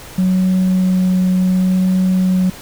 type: tone with vibrato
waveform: sine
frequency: 185 Hz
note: F#3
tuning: in tune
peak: -9 dBFS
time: 0.18-2.5 s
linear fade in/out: 5 ms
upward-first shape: sine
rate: 0.7 Hz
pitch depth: 8 cents each way
effects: tanh soft clip ceiling -9 dBFS + pink hiss -35 dBFS RMS until 2.61 s